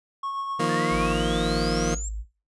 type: tone with tremolo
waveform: triangle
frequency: 1099 Hz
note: C#6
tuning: 15 cents flat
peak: -25 dBFS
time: 0.23-1.13 s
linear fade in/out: 5 ms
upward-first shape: triangle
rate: 7.8 Hz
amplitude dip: 40%
type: chord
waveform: 20% pulse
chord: Eb suspended second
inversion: none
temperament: just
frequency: 155.56 / 175.01 / 233.3 Hz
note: Eb3 / F3 / Bb3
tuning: 0 / +4 / +2 cents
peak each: -23 dBFS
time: 0.59-1.95 s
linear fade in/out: 10 ms
type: exponential sweep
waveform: sine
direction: up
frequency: 1700 to 7630 Hz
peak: -33 dBFS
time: 0.69-2.09 s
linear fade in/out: 5 ms
type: tone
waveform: sine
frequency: 52.7 Hz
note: G#1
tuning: 26 cents sharp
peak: -28 dBFS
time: 0.9-2.25 s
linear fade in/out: 50 ms
effects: noise-tail reverb RT60 0.3 s tail -17 dB re dry + resampled to 24000 Hz